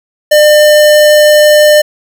square tone, 601 Hz, D5, 40 cents sharp, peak -3 dBFS, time 0.31-1.82 s, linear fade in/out 10 ms, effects none

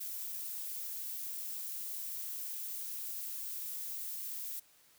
violet noise, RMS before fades -41 dBFS, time 0-4.6 s, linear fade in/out 10 ms, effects white hiss -65 dBFS RMS until 4.98 s

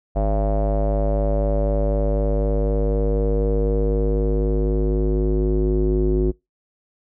square tone with low-pass filter sweep, 52 Hz, G#1, 3 cents sharp, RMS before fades -19 dBFS, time 0.15-6.32 s, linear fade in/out 20 ms, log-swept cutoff 660 to 360 Hz, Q 5.8, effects noise-tail reverb RT60 0.2 s tail -24 dB re dry

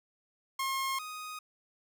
sawtooth tone pair in turn, 1073 / 1247.2 Hz, C6 / D#6, +43 / +4 cents, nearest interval minor third, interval 261 cents, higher second, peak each -27 / -36 dBFS, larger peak first, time 0.59-0.99 / 0.99-1.39 s, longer neither, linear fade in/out 5 ms, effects none

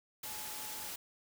sine tone in noise, 856 Hz, A5, 48 cents flat, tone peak -52 dBFS, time 0.25-0.88 s, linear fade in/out 5 ms, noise white, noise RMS -43 dBFS, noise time 0.23-0.96 s, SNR -12 dB, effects none

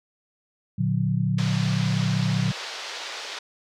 sine chord, Bb augmented, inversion none, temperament equal with one note detuned, 116.54 / 146.83 / 182.03 Hz, Bb2 / D3 / F#3, 0 / 0 / -28 cents, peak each -25 dBFS, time 0.78-2.52 s, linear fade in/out 10 ms
white band-pass noise, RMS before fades -35 dBFS, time 1.38-3.39 s, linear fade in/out 5 ms, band 420 to 5100 Hz, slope 24 dB/octave
effects none

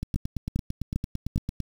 two click trains, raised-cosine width 5 ms, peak -17 / -13 dBFS, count 15 / 4, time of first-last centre 0.03-1.603 / 0.16-1.36 s, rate 8.9 / 2.5 Hz, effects 7-bit

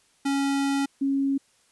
square / sine tone pair in turn, 277.2 / 274.5 Hz, C#4 / C#4, 0 / -17 cents, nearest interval unison, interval 17 cents, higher first, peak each -23 / -21 dBFS, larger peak second, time 0.25-0.86 / 1.01-1.38 s, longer first, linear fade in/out 10 ms, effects white hiss -63 dBFS RMS until 1.71 s + resampled to 24000 Hz

